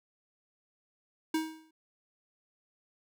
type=tone with exponential decay; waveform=square; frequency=317.3 Hz; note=D#4; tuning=34 cents sharp; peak=-26 dBFS; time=1.34-1.71 s; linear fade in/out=5 ms; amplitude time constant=79 ms; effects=none